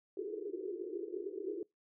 white band-pass noise, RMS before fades -41 dBFS, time 0.17-1.63 s, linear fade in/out 2 ms, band 330 to 440 Hz, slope 96 dB/octave, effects noise-tail reverb RT60 0.2 s tail -25 dB re dry

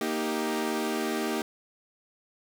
sawtooth chord, Eb major, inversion second, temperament equal, 233.1 / 311.1 / 392 Hz, Bb3 / Eb4 / G4, 0 / 0 / 0 cents, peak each -28 dBFS, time 0.01-1.42 s, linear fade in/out 2 ms, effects none

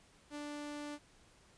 sawtooth tone, 293.7 Hz, D4, in tune, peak -38 dBFS, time 0.3-0.99 s, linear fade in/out 50 ms, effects pink hiss -65 dBFS RMS until 1.57 s + resampled to 22050 Hz

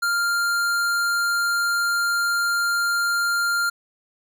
sine tone with hard clipping, 1396.9 Hz, F6, in tune, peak -21 dBFS, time 0.02-3.7 s, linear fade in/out 10 ms, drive 17 dB, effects none

